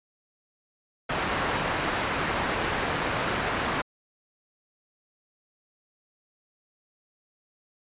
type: low-pass noise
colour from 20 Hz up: white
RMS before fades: -28 dBFS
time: 1.09-3.82 s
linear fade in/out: 10 ms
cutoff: 1700 Hz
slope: 12 dB/octave
effects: resampled to 8000 Hz